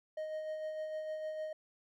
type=tone with tremolo; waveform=triangle; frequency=622.3 Hz; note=D#5; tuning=in tune; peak=-34 dBFS; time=0.17-1.53 s; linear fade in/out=5 ms; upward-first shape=sine; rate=6.6 Hz; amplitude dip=35%; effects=none